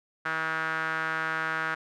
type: tone with band-pass filter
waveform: sawtooth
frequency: 160 Hz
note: D#3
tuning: 49 cents sharp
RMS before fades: -30 dBFS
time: 0.25-1.75 s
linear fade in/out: 10 ms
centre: 1500 Hz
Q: 4.4
effects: none